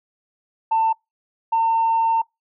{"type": "tone pair in turn", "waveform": "sine", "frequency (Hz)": [894, 906.5], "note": ["A5", "A#5"], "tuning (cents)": [27, -49], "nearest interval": "unison", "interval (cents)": 24, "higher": "second", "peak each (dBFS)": [-14, -14], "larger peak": "neither", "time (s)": [[0.71, 0.93], [1.52, 2.22]], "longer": "second", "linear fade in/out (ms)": 10, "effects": ["noise-tail reverb RT60 0.2 s tail -26 dB re dry", "tanh soft clip ceiling -12 dBFS"]}